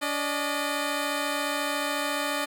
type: tone pair together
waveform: 10% pulse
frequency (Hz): 287.2 / 608.6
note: D4 / D#5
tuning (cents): -39 / -38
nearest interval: octave + minor second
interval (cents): 1301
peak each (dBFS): -21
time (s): 0.01-2.46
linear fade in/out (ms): 20
effects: none